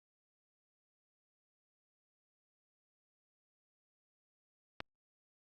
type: click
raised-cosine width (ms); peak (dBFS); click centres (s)
0.3; -22; 4.804
effects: Opus 48 kbps